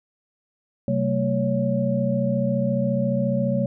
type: tone cluster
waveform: sine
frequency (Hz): 131.1 / 191.3 / 225.7 / 559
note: C3 / G3 / A3 / C#5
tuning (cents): +4 / -42 / +44 / +14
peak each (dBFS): -25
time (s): 0.88-3.66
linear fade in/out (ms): 2
effects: none